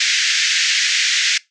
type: band-pass noise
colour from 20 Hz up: pink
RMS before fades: -17 dBFS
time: 0-1.38 s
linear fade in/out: 5 ms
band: 1700 to 6800 Hz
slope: 48 dB/octave
effects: noise-tail reverb RT60 0.2 s tail -22 dB re dry